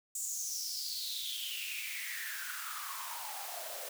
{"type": "noise with high-pass filter sweep", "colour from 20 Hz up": "white", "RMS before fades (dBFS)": -40, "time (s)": [0.15, 3.89], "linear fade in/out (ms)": 5, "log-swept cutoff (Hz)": [7600, 560], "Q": 7.3, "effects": []}